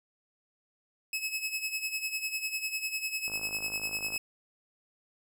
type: tone with tremolo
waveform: sawtooth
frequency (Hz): 2579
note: E7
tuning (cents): -39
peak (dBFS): -26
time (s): 1.13-4.18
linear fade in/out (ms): 2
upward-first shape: sine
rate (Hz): 10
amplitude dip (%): 70
type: click train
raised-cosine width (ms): 1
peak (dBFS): -32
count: 47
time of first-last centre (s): 3.28-4.161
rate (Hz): 52.2
effects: none